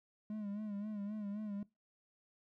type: tone with vibrato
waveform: triangle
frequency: 207.7 Hz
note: G#3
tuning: in tune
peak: -37 dBFS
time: 0.3-1.63 s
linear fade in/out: 2 ms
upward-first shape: sine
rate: 3.8 Hz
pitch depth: 67 cents each way
effects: noise-tail reverb RT60 0.2 s tail -20 dB re dry